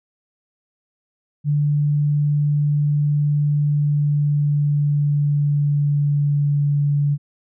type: tone with pitch glide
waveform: sine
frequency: 146.83 to 144.31 Hz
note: D3 to D3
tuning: 0 to -30 cents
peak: -15 dBFS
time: 1.44-7.18 s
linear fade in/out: 50 ms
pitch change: -30 cents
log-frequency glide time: 3.67-6.7 s
effects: none